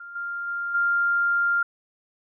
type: tone with level steps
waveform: sine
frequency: 1396.9 Hz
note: F6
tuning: in tune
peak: -37 / -28 / -26 / -19 dBFS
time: 0-1.63 s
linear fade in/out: 5 ms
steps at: 0.15 / 0.47 / 0.74 s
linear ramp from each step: 10 ms
effects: none

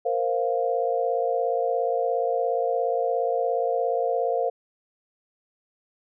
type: chord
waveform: sine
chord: Bb suspended second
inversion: none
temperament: equal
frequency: 466.2 / 523.3 / 698.5 Hz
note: Bb4 / C5 / F5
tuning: 0 / 0 / 0 cents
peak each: -26 dBFS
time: 0.05-4.5 s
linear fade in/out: 10 ms
effects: none

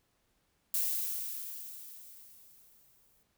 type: noise with exponential decay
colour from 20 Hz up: violet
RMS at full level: -30 dBFS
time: 0.74-3.23 s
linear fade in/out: 2 ms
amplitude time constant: 540 ms
effects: pink hiss -75 dBFS RMS until 3.37 s

